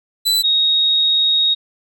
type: tone pair in turn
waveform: 40% pulse / sine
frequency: 3987 / 3757 Hz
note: B7 / A#7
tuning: +16 / +13 cents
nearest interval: minor second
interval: 103 cents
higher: first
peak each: -12 dBFS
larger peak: neither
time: 0.25-0.43 / 0.43-1.55 s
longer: second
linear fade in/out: 20 ms
effects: none